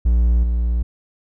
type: tone with level steps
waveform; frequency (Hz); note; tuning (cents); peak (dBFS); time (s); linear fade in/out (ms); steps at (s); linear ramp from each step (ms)
triangle; 58.7; A#1; +13; -10 / -14; 0.05-0.83; 10; 0.43; 5
effects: none